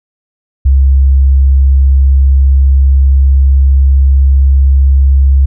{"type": "tone with pitch glide", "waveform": "sine", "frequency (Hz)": [67.4, 67.83], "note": ["C#2", "C#2"], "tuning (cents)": [-48, -37], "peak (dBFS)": -3, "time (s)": [0.65, 5.46], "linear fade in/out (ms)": 10, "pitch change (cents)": 11, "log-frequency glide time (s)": [0.83, 5.32], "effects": []}